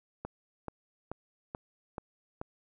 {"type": "click train", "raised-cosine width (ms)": 1, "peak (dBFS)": -23, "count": 6, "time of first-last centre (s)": [0.25, 2.415], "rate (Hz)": 2.31, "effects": []}